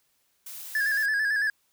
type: noise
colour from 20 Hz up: blue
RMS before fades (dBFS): -40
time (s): 0.46-1.06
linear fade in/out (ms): 5
type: tone with vibrato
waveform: triangle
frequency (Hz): 1690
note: G#6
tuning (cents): +30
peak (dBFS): -21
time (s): 0.75-1.5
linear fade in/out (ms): 2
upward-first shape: square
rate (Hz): 9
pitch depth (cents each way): 52
effects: white hiss -70 dBFS RMS until 1.72 s